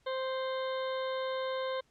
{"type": "harmonic tone with a mistuned harmonic", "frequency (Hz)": 523.3, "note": "C5", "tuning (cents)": 0, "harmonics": [1, 2, 3, 4, 6, 7, 8], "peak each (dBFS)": [-33, -39, -45, -48, -49, -47, -53], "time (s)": [0.06, 1.81], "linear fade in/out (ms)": 10, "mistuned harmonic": 6, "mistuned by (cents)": -19, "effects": ["pink hiss -71 dBFS RMS until 1.9 s", "low-pass 8000 Hz 12 dB/octave"]}